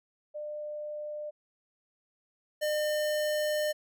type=tone pair in turn; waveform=sine / square; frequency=599 / 604.6 Hz; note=D5 / D#5; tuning=+34 / -50 cents; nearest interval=unison; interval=16 cents; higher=second; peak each=-35 / -28 dBFS; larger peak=second; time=0.34-1.31 / 2.61-3.73 s; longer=second; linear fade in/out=20 ms; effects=none